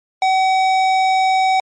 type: tone with hard clipping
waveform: sine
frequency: 758 Hz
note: F#5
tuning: 42 cents sharp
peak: -14 dBFS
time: 0.22-1.6 s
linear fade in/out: 2 ms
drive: 13 dB
effects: MP3 48 kbps